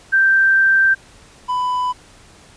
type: tone pair in turn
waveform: sine / triangle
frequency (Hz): 1568 / 997.2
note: G6 / B5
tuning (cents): 0 / +16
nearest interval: minor sixth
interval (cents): 784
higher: first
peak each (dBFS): -10 / -15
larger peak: first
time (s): 0.12-0.95 / 1.48-1.93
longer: first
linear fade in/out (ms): 20
effects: pink hiss -46 dBFS RMS until 2.56 s + resampled to 22050 Hz